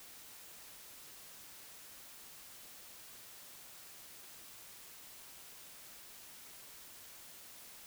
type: silence
effects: white hiss -54 dBFS RMS until 7.86 s